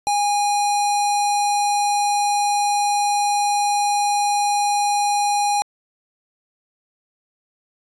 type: tone with notch filter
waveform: square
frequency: 820 Hz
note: G#5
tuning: 22 cents flat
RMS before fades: -19 dBFS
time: 0.07-5.62 s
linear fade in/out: 0 ms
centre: 1700 Hz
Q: 0.5
effects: resampled to 24000 Hz